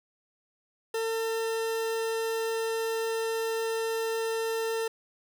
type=tone; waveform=40% pulse; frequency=450.9 Hz; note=A4; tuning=42 cents sharp; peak=-27 dBFS; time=0.94-4.88 s; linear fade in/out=5 ms; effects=none